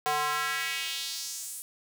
square tone with high-pass filter sweep, 149.4 Hz, D3, 30 cents sharp, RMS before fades -32 dBFS, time 0.06-1.62 s, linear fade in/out 0 ms, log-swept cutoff 740 to 10000 Hz, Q 2, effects 9-bit

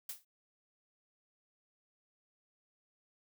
blue noise with exponential decay, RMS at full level -37 dBFS, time 0.09-0.25 s, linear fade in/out 5 ms, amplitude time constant 33 ms, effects none

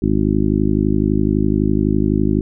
harmonic tone, 51.91 Hz, G#1, in tune, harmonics 1 / 2 / 3 / 4 / 5 / 6 / 7, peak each -22 / -22 / -22 / -19 / -21 / -20 / -23 dBFS, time 0.02-2.41 s, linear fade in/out 5 ms, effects none

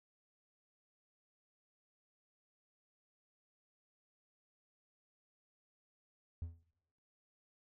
triangle tone with exponential decay, 83.9 Hz, E2, 31 cents sharp, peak -33 dBFS, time 6.42-6.63 s, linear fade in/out 0 ms, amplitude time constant 45 ms, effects noise-tail reverb RT60 0.9 s tail -24 dB re dry + tanh soft clip ceiling -32 dBFS

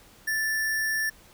sine tone with sample-and-hold, 1758 Hz, A6, 2 cents flat, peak -24 dBFS, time 0.27-1.1 s, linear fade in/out 10 ms, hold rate 7350 Hz, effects pink hiss -54 dBFS RMS until 1.33 s

